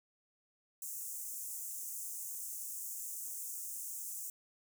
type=high-pass noise; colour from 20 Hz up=pink; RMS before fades=-43 dBFS; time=0.82-4.3 s; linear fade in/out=2 ms; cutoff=6600 Hz; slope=48 dB/octave; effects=none